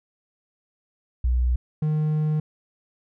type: tone pair in turn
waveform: sine / triangle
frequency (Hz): 61.5 / 153.46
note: B1 / D#3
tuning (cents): -7 / -24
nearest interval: octave + major third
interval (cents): 1583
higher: second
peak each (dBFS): -18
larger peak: neither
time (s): 1.24-1.56 / 1.82-2.4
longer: second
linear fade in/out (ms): 5
effects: none